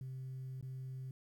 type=tone with dropouts; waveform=sine; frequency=130.81 Hz; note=C3; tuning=in tune; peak=-40 dBFS; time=0.01-1.11 s; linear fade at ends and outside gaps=2 ms; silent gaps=0.611-0.626 s; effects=tanh soft clip ceiling -40 dBFS + 12-bit